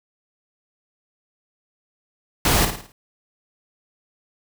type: noise with echo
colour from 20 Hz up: pink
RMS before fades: -18 dBFS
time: 2.45-2.65 s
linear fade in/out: 2 ms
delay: 54 ms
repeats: 5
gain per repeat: -7 dB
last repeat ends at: 2.92 s
effects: none